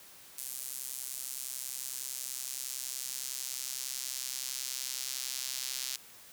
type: tone with high-pass filter sweep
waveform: sawtooth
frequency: 130.81 Hz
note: C3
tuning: in tune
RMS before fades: -39 dBFS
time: 0.38-5.96 s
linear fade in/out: 0 ms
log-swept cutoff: 9000 to 4800 Hz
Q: 1.1
effects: white hiss -54 dBFS RMS until 6.32 s + high-pass 60 Hz 12 dB/octave